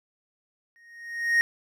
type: tone with exponential growth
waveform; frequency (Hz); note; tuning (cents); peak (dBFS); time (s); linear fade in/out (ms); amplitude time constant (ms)
triangle; 1864.7; A#6; 0; -14; 0.76-1.41; 0; 140
effects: none